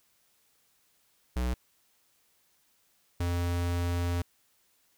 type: tone pair in turn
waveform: square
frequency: 61.74 / 87.09 Hz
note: B1 / F2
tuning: 0 / -4 cents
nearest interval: tritone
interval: 596 cents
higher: second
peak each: -28 dBFS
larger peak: neither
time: 1.36-1.54 / 3.2-4.22 s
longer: second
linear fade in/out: 5 ms
effects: white hiss -69 dBFS RMS until 4.97 s